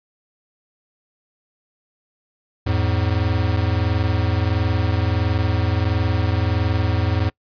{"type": "tone pair together", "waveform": "square", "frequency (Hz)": [84.82, 106.3], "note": ["E2", "G#2"], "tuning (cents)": [50, 41], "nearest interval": "major third", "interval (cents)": 391, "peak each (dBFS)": -21, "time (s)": [2.66, 7.3], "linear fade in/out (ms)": 10, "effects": ["noise-tail reverb RT60 0.1 s tail -25 dB re dry", "resampled to 11025 Hz"]}